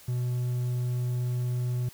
triangle tone, 123.47 Hz, B2, in tune, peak -24 dBFS, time 0.08-1.89 s, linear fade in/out 5 ms, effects white hiss -52 dBFS RMS until 1.93 s

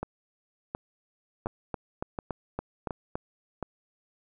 two click trains, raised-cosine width 1 ms, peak -18 / -17 dBFS, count 6 / 7, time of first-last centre 0.03-3.627 / 1.46-3.155 s, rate 1.39 / 3.54 Hz, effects none

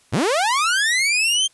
sawtooth linear sweep, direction up, 74.8 to 3205 Hz, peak -13 dBFS, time 0.12-1.48 s, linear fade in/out 20 ms, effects white hiss -56 dBFS RMS until 1.53 s + resampled to 24000 Hz

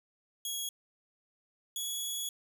15% pulse tone pair in turn, 3322 / 3370 Hz, G#7 / G#7, 0 / +25 cents, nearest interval unison, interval 25 cents, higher second, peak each -27 dBFS, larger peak neither, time 0.45-0.69 / 1.76-2.29 s, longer second, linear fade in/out 2 ms, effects none

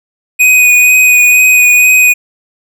square tone with vibrato, 2489 Hz, D#7, in tune, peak -4 dBFS, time 0.39-2.14 s, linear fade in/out 20 ms, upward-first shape sine, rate 2.1 Hz, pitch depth 15 cents each way, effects none

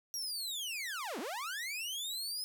sawtooth linear two-way sweep, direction down then up, 5740 to 212.5 to 5150 Hz, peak -34 dBFS, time 0.14-2.44 s, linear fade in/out 0 ms, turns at 1.19 s, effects none

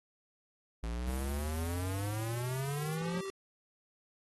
square exponential sweep, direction up, 55.5 to 181.3 Hz, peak -35 dBFS, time 0.83-3.21 s, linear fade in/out 5 ms
violet noise, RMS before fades -44 dBFS, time 1.06-3 s, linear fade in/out 50 ms
square tone with exponential growth, 388.1 Hz, G4, 17 cents flat, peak -37 dBFS, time 1.96-3.3 s, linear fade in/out 0 ms, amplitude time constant 290 ms
effects AAC 32 kbps

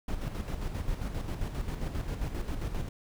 brown noise with tremolo, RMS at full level -32 dBFS, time 0.08-2.89 s, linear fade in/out 5 ms, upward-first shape square, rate 7.5 Hz, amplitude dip 50%, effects none

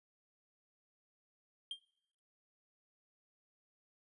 triangle tone with exponential decay, 3191 Hz, G7, 30 cents sharp, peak -34 dBFS, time 1.71-1.82 s, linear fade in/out 2 ms, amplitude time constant 22 ms, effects noise-tail reverb RT60 0.7 s tail -20 dB re dry + resampled to 24000 Hz

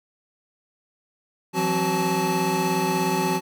square tone cluster, 167 / 183.8 / 264.1 / 375.2 / 869 Hz, E3 / F#3 / C4 / F#4 / A5, +23 / -11 / +16 / +24 / -22 cents, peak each -30 / -29 / -31 / -27 / -26 dBFS, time 1.53-3.41 s, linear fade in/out 50 ms, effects none

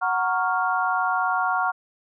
sine chord, Gb major seventh, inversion none, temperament equal, 740 / 932.3 / 1108.7 / 1396.9 Hz, Gb5 / Bb5 / Db6 / F6, 0 / 0 / 0 / 0 cents, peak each -25 / -28 / -26 / -25 dBFS, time 0.01-1.72 s, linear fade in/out 20 ms, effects none

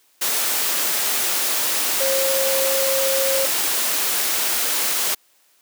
sine tone in noise, 538 Hz, C5, 48 cents sharp, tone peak -20 dBFS, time 2-3.46 s, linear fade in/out 10 ms, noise white, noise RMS -21 dBFS, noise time 0.21-5.15 s, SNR -2 dB, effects white hiss -59 dBFS RMS until 5.61 s + high-pass 300 Hz 12 dB/octave

